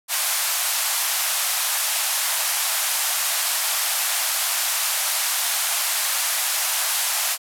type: band-pass noise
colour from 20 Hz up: white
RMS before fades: -23 dBFS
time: 0.08-7.38 s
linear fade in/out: 50 ms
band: 630 to 14000 Hz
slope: 48 dB/octave
effects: none